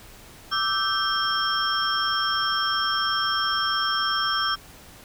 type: tone cluster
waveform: sine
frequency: 1172 / 1312 / 1555 / 3216 / 5390 Hz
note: D6 / E6 / G6 / G7 / E8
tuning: -4 / -9 / -14 / +44 / +38 cents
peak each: -28 dBFS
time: 0.51-4.56 s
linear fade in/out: 20 ms
effects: pink hiss -47 dBFS RMS until 5.04 s